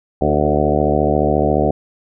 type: harmonic tone with a mistuned harmonic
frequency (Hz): 74.3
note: D2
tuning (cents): +21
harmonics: 1 / 2 / 3 / 4 / 5 / 6 / 7 / 8 / 9 / 10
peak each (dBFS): -22 / -22 / -22 / -22 / -22 / -22 / -22 / -22 / -22 / -22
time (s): 0.21-1.71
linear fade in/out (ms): 5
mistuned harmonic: 5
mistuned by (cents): +24
effects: none